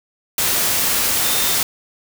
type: tone in noise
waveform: sine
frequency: 3609 Hz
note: A7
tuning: 43 cents sharp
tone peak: -26 dBFS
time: 1.24-1.55 s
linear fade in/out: 2 ms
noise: white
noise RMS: -18 dBFS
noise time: 0.38-1.63 s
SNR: -11 dB
effects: none